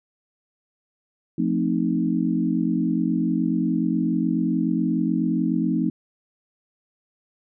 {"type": "chord", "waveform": "sine", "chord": "F dominant seventh", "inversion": "none", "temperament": "equal with one note detuned", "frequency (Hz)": [174.61, 221.7, 261.6, 311.1], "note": ["F3", "A3", "C4", "Eb4"], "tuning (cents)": [0, 13, 0, 0], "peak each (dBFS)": -25, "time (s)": [1.38, 5.9], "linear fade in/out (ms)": 5, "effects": []}